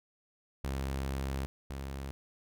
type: tone pair in turn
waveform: sawtooth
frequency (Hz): 67.4 / 67.99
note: C#2 / C#2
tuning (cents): -48 / -33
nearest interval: unison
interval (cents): 15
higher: second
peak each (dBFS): -29 / -34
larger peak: first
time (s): 0.64-1.46 / 1.7-2.11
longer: first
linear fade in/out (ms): 0
effects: none